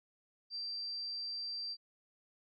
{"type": "tone", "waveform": "sine", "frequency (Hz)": 4699, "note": "D8", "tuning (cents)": 0, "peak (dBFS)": -38, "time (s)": [0.5, 1.77], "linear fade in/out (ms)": 50, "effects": []}